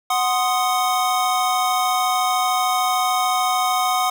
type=chord; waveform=square; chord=C diminished; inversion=second; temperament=equal; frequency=740 / 1046.5 / 1244.5 Hz; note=Gb5 / C6 / Eb6; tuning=0 / 0 / 0 cents; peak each=-21 / -25 / -23 dBFS; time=0.1-4.1 s; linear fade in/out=5 ms; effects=none